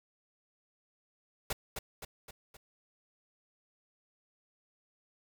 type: noise with echo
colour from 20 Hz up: pink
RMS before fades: -34 dBFS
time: 1.5-1.53 s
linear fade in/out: 5 ms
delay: 260 ms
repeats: 4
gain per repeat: -5 dB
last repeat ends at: 2.57 s
effects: none